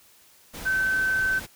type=tone in noise; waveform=sine; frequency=1535 Hz; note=G6; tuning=37 cents flat; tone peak=-21 dBFS; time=0.65-1.4 s; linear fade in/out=20 ms; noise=pink; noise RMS=-38 dBFS; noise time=0.53-1.47 s; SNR=+14 dB; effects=white hiss -56 dBFS RMS until 1.55 s